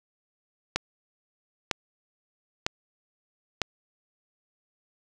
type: click train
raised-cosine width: 0.2 ms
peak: -7 dBFS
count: 4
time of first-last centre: 0.76-3.617 s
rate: 1.05 Hz
effects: none